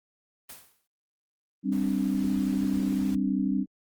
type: noise with exponential decay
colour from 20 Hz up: white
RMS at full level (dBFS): -40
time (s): 0.49-0.87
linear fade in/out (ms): 5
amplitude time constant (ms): 82
type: chord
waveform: sine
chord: G suspended fourth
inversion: none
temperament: equal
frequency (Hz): 196 / 261.6 / 293.7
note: G3 / C4 / D4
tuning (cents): 0 / 0 / 0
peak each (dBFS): -27 / -28 / -30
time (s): 1.63-3.66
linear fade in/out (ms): 50
type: noise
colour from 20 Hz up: pink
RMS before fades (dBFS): -46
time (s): 1.72-3.15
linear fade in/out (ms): 2
effects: Opus 24 kbps